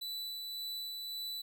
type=tone with tremolo; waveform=45% pulse; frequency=3974 Hz; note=B7; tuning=10 cents sharp; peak=-38 dBFS; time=0.01-1.42 s; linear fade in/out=10 ms; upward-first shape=sine; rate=1.8 Hz; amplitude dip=25%; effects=13-bit